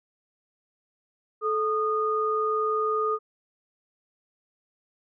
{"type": "tone pair together", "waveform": "sine", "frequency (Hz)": [434.4, 1228.7], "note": ["A4", "D#6"], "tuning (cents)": [-22, -22], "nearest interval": "octave + tritone", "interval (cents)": 1800, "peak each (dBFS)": [-26, -25], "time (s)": [1.41, 3.19], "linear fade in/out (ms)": 50, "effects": []}